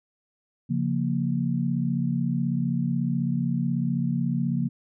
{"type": "chord", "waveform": "sine", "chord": "Bb minor", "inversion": "first", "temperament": "equal", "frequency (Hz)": [138.59, 174.61, 233.1], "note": ["Db3", "F3", "Bb3"], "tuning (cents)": [0, 0, 0], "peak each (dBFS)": -27, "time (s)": [0.69, 4.69], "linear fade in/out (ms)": 20, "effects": []}